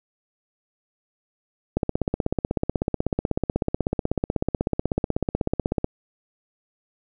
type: click train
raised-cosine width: 2 ms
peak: -8 dBFS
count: 67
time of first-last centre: 1.77-5.844 s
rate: 16.2 Hz
effects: none

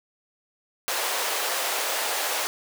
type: high-pass noise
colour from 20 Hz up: pink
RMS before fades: -27 dBFS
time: 0.88-2.47 s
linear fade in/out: 0 ms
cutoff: 500 Hz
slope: 24 dB/octave
effects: none

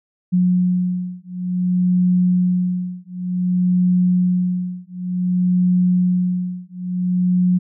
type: beating tone pair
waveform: sine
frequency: 180.3 / 180.85 Hz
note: F#3 / F#3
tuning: -45 / -39 cents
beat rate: 0.55 Hz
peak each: -18 dBFS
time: 0.32-7.59 s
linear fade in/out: 20 ms
effects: none

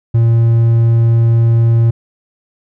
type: tone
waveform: triangle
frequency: 115.5 Hz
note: A#2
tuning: 16 cents flat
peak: -5 dBFS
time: 0.14-1.91 s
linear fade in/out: 10 ms
effects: none

